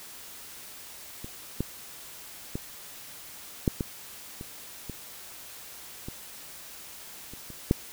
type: clicks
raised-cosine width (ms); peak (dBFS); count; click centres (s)
3; -25 / -14 / -18 / -9 / -15 / -25 / -23 / -23 / -30 / -30 / -7; 11; 1.245 / 1.606 / 2.555 / 3.678 / 3.808 / 4.411 / 4.897 / 6.085 / 7.336 / 7.503 / 7.711
effects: white hiss -45 dBFS RMS until 7.92 s